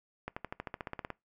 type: accelerating click train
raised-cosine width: 0.5 ms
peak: -22 dBFS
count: 13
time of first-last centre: 0.28-1.103 s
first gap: 85 ms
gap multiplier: 0.96
effects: noise-tail reverb RT60 0.2 s tail -22 dB re dry